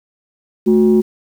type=tone pair together; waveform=sine; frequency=217.3 / 365.5 Hz; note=A3 / F#4; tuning=-21 / -21 cents; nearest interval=major sixth; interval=900 cents; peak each=-10 dBFS; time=0.66-1.02 s; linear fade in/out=20 ms; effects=tanh soft clip ceiling -3 dBFS + 7-bit